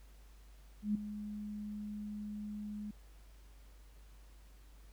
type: tone with ADSR envelope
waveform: sine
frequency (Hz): 209.1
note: G#3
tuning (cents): +12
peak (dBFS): -28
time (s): 0.82-2.91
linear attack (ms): 130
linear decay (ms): 5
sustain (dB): -12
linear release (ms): 4
effects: added 50 Hz sine -55 dBFS peak until 4.92 s + pink hiss -67 dBFS RMS until 4.92 s